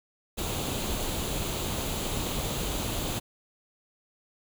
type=noise with comb filter; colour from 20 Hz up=pink; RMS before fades=-31 dBFS; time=0.37-3.2 s; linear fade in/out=20 ms; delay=0.28 ms; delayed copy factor=+0.5; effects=none